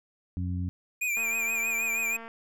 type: harmonic tone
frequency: 89.7 Hz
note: F2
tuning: 47 cents sharp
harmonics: 1 / 2 / 3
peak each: -29 / -35 / -39 dBFS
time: 0.37-0.69 s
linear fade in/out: 0 ms
type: tone with vibrato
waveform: square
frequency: 2421 Hz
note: D#7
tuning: 48 cents flat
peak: -27 dBFS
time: 1.01-2.17 s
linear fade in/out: 10 ms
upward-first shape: triangle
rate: 6.3 Hz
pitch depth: 75 cents each way
type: click train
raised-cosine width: 0.5 ms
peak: -29 dBFS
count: 254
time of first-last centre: 1.17-2.28 s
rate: 228 Hz
effects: none